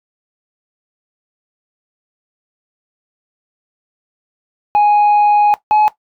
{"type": "tone pair in turn", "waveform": "sine", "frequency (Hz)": [830.6, 849], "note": ["G#5", "G#5"], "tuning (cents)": [0, 38], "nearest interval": "unison", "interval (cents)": 38, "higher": "second", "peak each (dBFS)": -5, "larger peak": "neither", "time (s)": [[4.75, 5.54], [5.71, 5.88]], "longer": "first", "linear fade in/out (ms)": 0, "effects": ["noise-tail reverb RT60 0.1 s tail -17 dB re dry", "tanh soft clip ceiling -7 dBFS"]}